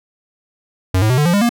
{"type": "tone with pitch steps", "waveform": "square", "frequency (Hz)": [92.9, 108.58, 126.91, 148.32, 173.36, 202.6, 236.8], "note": ["F#2", "A2", "B2", "D3", "F3", "G#3", "A#3"], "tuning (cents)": [7, -22, 48, 17, -12, -43, 27], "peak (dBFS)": -12, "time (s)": [0.94, 1.493], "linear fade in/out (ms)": 5, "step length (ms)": 79, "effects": []}